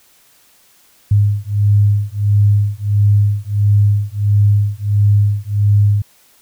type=beating tone pair; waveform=sine; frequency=102 / 103.5 Hz; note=G#2 / G#2; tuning=-31 / -5 cents; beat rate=1.5 Hz; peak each=-13 dBFS; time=1.11-6.02 s; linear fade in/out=5 ms; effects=white hiss -51 dBFS RMS until 6.41 s